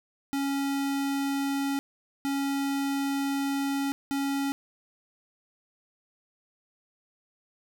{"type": "tone bursts at uneven times", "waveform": "square", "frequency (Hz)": 277.2, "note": "C#4", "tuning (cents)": 0, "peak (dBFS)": -27, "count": 3, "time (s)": [[0.33, 1.79], [2.25, 3.92], [4.11, 4.52]], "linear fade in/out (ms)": 0, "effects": []}